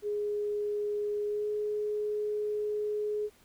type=tone with pitch glide; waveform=sine; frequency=415.3 to 420.4 Hz; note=G#4 to G#4; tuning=0 to +21 cents; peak=-29 dBFS; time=0.02-3.3 s; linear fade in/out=50 ms; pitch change=+21 cents; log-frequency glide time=1.27-1.48 s; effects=pink hiss -62 dBFS RMS until 3.44 s